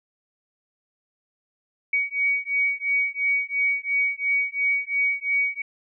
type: beating tone pair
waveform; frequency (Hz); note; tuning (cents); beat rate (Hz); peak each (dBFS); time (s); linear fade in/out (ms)
sine; 2251 / 2253.9; C#7 / C#7; +26 / +28; 2.9; -24; 1.93-5.62; 5
effects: none